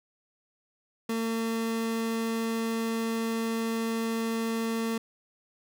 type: tone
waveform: 30% pulse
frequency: 226.7 Hz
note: A#3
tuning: 48 cents flat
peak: -25 dBFS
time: 1.09-4.98 s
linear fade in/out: 5 ms
effects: none